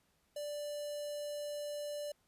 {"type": "tone with notch filter", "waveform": "square", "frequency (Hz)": 587.3, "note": "D5", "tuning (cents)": 0, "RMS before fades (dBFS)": -41, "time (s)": [0.36, 2.12], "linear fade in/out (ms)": 5, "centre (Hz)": 1900, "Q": 1.2, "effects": ["pink hiss -75 dBFS RMS until 2.27 s", "resampled to 32000 Hz"]}